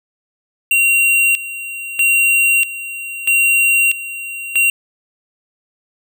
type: tone with tremolo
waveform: square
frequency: 2753 Hz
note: F7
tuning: 25 cents flat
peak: -11 dBFS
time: 0.71-4.7 s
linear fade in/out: 2 ms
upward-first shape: square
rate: 0.78 Hz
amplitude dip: 80%
effects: none